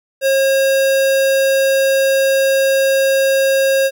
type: tone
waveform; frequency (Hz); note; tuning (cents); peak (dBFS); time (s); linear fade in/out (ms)
square; 540; C#5; -45; -12; 0.21-3.91; 50
effects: none